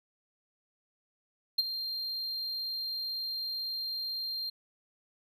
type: tone with ADSR envelope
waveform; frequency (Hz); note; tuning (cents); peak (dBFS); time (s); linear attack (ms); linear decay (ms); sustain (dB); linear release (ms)
triangle; 4186; C8; 0; -20; 1.58-4.5; 9; 28; -12; 8
effects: none